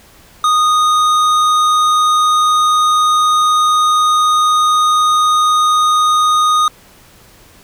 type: tone with tanh clipping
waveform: triangle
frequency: 1237 Hz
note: D#6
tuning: 10 cents flat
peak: -11 dBFS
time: 0.44-6.68 s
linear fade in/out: 2 ms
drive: 18 dB
effects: pink hiss -44 dBFS RMS until 7.63 s